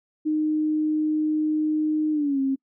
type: tone with pitch glide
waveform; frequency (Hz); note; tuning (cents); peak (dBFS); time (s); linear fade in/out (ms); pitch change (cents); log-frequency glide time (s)
sine; 307.7 to 269.4; D#4 to C#4; -19 to -49; -20; 0.25-2.56; 20; -230; 2.12-2.4
effects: noise-tail reverb RT60 0.1 s tail -25 dB re dry

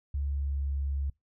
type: tone with pitch glide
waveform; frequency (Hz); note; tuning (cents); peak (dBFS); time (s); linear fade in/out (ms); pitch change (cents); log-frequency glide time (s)
sine; 70.5 to 69.57; C#2 to C#2; +30 to +7; -28; 0.14-1.1; 5; -23; 0.25-0.64
effects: noise-tail reverb RT60 0.2 s tail -26 dB re dry

